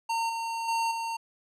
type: tone with level steps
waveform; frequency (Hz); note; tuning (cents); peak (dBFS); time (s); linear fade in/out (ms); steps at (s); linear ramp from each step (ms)
square; 914; A#5; -34; -27 / -31 / -26 / -31; 0.09-1.17; 10; 0.29 / 0.68 / 0.91; 5
effects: low-pass 9000 Hz 12 dB/octave